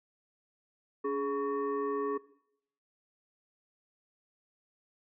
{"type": "tone with frequency modulation", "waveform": "sine", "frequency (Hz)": 417.6, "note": "G#4", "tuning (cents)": 10, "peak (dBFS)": -29, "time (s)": [1.04, 2.18], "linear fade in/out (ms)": 10, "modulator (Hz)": 702, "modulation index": 0.9, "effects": ["noise-tail reverb RT60 0.7 s tail -19 dB re dry"]}